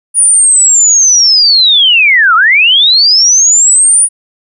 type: linear two-way sweep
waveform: sine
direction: down then up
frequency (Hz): 9710 to 1244.5 to 9710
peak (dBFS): -3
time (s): 0.14-4.09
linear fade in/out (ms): 50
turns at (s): 2.35
effects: none